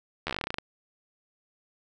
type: slowing click train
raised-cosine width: 0.3 ms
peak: -14 dBFS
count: 14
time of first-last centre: 0.27-0.585 s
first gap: 12 ms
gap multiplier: 1.11
effects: none